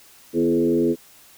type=tone with frequency modulation; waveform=sine; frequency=335.2 Hz; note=E4; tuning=29 cents sharp; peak=-16 dBFS; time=0.33-0.96 s; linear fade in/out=50 ms; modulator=87.4 Hz; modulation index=1.3; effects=white hiss -50 dBFS RMS until 1.37 s